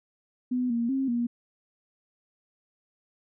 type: tone with pitch steps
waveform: sine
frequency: 250 / 234.2 / 267.9 / 238.1 Hz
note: B3 / A#3 / C4 / A#3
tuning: +21 / +8 / +41 / +37 cents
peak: -24 dBFS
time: 0.51-1.27 s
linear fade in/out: 10 ms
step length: 190 ms
effects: none